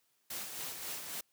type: noise with tremolo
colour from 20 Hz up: white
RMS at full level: -40 dBFS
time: 0.3-1.21 s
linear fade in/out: 5 ms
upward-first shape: sine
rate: 3.7 Hz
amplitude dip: 45%
effects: white hiss -75 dBFS RMS until 1.32 s + high-pass 100 Hz 12 dB/octave